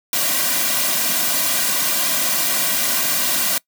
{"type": "noise with comb filter", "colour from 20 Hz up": "white", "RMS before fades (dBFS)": -19, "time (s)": [0.13, 3.58], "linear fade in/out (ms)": 2, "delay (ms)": 2.3, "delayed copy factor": -0.8, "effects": ["noise-tail reverb RT60 0.1 s tail -23 dB re dry", "high-pass 200 Hz 12 dB/octave"]}